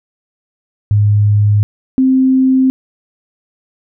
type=tone pair in turn; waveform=sine; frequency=103.83 / 261.6 Hz; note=G#2 / C4; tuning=0 / 0 cents; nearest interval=octave + major third; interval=1600 cents; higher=second; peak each=-7 dBFS; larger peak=neither; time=0.91-1.63 / 1.98-2.7 s; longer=neither; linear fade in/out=0 ms; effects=none